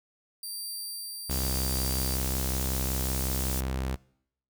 15% pulse tone with tremolo, 4699 Hz, D8, in tune, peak -28 dBFS, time 0.43-2.16 s, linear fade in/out 2 ms, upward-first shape sine, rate 0.92 Hz, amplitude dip 25%
sawtooth tone, 65.41 Hz, C2, in tune, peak -25 dBFS, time 1.29-3.96 s, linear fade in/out 10 ms
white band-stop noise, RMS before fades -34 dBFS, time 1.3-3.61 s, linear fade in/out 10 ms, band 280 to 4200 Hz, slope 12 dB/octave
effects noise-tail reverb RT60 0.7 s tail -23 dB re dry

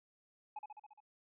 triangle tone with echo, 845 Hz, G#5, 30 cents sharp, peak -39 dBFS, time 0.56-0.59 s, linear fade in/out 5 ms, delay 69 ms, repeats 6, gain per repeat -3 dB, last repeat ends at 1.004 s, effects resampled to 8000 Hz

